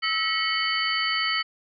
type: tone cluster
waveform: sine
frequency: 1305 / 1920 / 2197 / 3024 / 4524 Hz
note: E6 / B6 / C#7 / F#7 / C#8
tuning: -18 / -49 / -16 / +37 / +34 cents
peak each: -29 dBFS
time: 0.02-1.43 s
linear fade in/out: 20 ms
effects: none